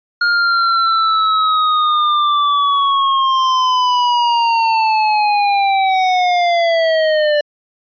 square linear sweep, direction down, 1420 to 587.3 Hz, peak -12 dBFS, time 0.21-7.41 s, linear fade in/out 5 ms, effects resampled to 11025 Hz

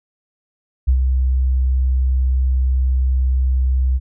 sine tone with ADSR envelope, 64.5 Hz, C2, 24 cents flat, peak -9 dBFS, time 0.87-4 s, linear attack 17 ms, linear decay 81 ms, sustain -4 dB, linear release 40 ms, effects none

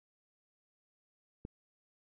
click, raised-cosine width 3 ms, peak -29 dBFS, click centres 1.451 s, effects none

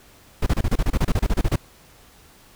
brown noise bursts, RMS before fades -18 dBFS, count 16, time 0.42-1.559 s, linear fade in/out 5 ms, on 44 ms, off 29 ms, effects pink hiss -51 dBFS RMS until 2.55 s

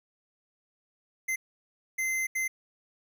square tone bursts at uneven times, 2070 Hz, C7, 19 cents flat, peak -28 dBFS, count 3, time 1.28-1.36 / 1.98-2.27 / 2.35-2.48 s, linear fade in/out 10 ms, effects none

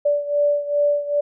sine beating tone pair, 581 / 583.5 Hz, D5 / D5, -19 / -11 cents, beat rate 2.5 Hz, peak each -18 / -22 dBFS, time 0.05-1.21 s, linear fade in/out 10 ms, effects none

